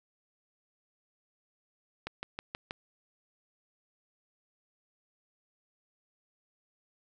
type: click train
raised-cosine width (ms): 0.3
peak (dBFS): -20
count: 5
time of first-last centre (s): 2.07-2.709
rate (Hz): 6.26
effects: none